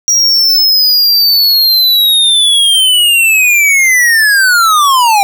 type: linear sweep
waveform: square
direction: down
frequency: 5720 to 780 Hz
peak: -6 dBFS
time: 0.08-5.23 s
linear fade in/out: 0 ms
effects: none